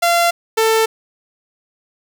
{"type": "tone pair in turn", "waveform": "sawtooth", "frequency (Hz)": [687, 444.9], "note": ["F5", "A4"], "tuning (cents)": [-29, 19], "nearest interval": "minor sixth", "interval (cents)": 752, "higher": "first", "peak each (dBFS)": -8, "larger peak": "neither", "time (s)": [[0.02, 0.31], [0.57, 0.86]], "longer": "neither", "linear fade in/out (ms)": 10, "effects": []}